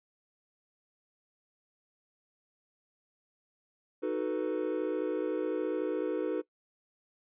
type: chord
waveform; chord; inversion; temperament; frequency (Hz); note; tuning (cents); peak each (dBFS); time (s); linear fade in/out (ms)
triangle; B dominant seventh; first; equal; 311.1 / 370 / 440 / 493.9; D#4 / F#4 / A4 / B4; 0 / 0 / 0 / 0; -33; 4.02-6.42; 20
effects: noise-tail reverb RT60 0.1 s tail -20 dB re dry + resampled to 8000 Hz